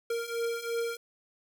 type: beating tone pair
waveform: square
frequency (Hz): 463.5 / 466.4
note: A#4 / A#4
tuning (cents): -10 / +1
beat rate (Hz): 2.9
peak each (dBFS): -36 / -33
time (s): 0.1-0.97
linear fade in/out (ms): 5
effects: none